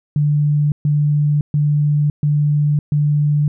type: tone bursts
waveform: sine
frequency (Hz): 147.6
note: D3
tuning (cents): +9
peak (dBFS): -12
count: 5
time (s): 0.16-3.48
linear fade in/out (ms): 2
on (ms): 560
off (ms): 130
effects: none